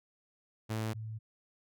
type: tone pair in turn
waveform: sawtooth / sine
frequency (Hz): 110 / 110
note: A2 / A2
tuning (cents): 0 / 0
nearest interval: unison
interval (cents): 0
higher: neither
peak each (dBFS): -29 / -38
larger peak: first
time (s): 0.69-0.94 / 0.94-1.19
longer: neither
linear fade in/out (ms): 20
effects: none